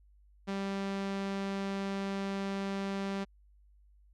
sawtooth tone, 196.3 Hz, G3, 3 cents sharp, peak -29 dBFS, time 0.47-3.25 s, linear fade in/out 20 ms, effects added 50 Hz sine -59 dBFS peak until 4.13 s + low-pass 5000 Hz 12 dB/octave

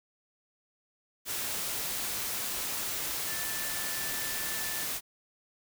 sine tone in noise, 1760 Hz, A6, in tune, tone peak -41 dBFS, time 3.25-4.88 s, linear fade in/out 50 ms, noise white, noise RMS -34 dBFS, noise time 1.25-5.01 s, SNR -10 dB, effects none

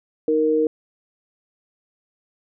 sine tone pair together, 311.2 / 466.2 Hz, D#4 / A#4, 0 / 0 cents, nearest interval perfect fifth, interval 700 cents, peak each -21 / -17 dBFS, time 0.28-0.67 s, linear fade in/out 2 ms, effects none

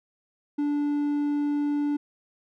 triangle tone, 291.3 Hz, D4, 14 cents flat, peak -21 dBFS, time 0.58-1.97 s, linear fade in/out 10 ms, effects none

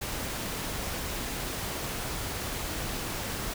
pink noise, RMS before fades -34 dBFS, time 0.01-3.54 s, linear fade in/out 10 ms, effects none

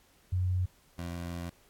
sine / 20% pulse tone pair in turn, 91.4 / 86.27 Hz, F#2 / F2, -21 / -21 cents, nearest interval minor second, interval 100 cents, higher first, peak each -26 / -31 dBFS, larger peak first, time 0.32-0.66 / 0.98-1.5 s, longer second, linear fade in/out 10 ms, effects pink hiss -64 dBFS RMS until 1.69 s + AAC 64 kbps

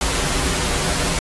pink noise with comb filter, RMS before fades -20 dBFS, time 0.01-1.19 s, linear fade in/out 2 ms, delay 9.2 ms, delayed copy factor -0.7, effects resampled to 24000 Hz

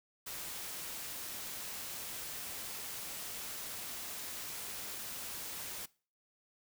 white noise, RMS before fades -43 dBFS, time 0.26-5.86 s, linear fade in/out 10 ms, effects noise-tail reverb RT60 0.4 s tail -22 dB re dry

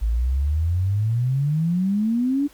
sine exponential sweep, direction up, 52.8 to 293.7 Hz, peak -18 dBFS, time 0.01-2.48 s, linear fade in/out 20 ms, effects pink hiss -52 dBFS RMS until 2.53 s

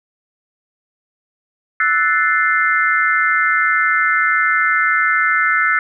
sine chord, F# half-diminished seventh, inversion third, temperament equal, 1318.5 / 1480 / 1760 / 2093 Hz, E6 / F#6 / A6 / C7, 0 / 0 / 0 / 0 cents, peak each -18 dBFS, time 1.8-5.79 s, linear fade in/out 2 ms, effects none

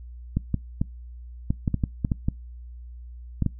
clicks, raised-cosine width 5 ms, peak -10 dBFS, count 12, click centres 0.37 / 0.543 / 0.815 / 1.505 / 1.678 / 1.743 / 1.838 / 2.048 / 2.118 / 2.285 / 3.423 / 3.463 s, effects noise-tail reverb RT60 0.2 s tail -24 dB re dry + added 60 Hz sine -38 dBFS peak until 3.59 s

